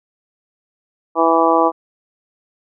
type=harmonic tone; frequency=164.81 Hz; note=E3; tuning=in tune; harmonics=2 / 3 / 4 / 5 / 6 / 7; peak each=-18 / -18 / -18 / -18 / -18 / -18 dBFS; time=1.15-1.72 s; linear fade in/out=50 ms; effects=none